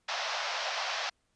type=band-pass noise; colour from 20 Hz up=pink; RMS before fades=-34 dBFS; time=0.08-1.1 s; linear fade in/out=10 ms; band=590 to 5800 Hz; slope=48 dB/octave; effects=pink hiss -75 dBFS RMS until 1.35 s + resampled to 22050 Hz